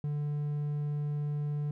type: tone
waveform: triangle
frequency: 147.2 Hz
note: D3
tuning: 4 cents sharp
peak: -28 dBFS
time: 0.04-1.71 s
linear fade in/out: 2 ms
effects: none